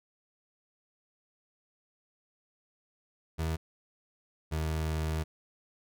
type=tone pair in turn; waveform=30% pulse; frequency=80.6 / 78.76 Hz; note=E2 / D#2; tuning=-38 / +22 cents; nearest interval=unison; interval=40 cents; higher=first; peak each=-27 dBFS; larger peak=neither; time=3.38-3.57 / 4.51-5.24 s; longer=second; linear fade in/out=20 ms; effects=none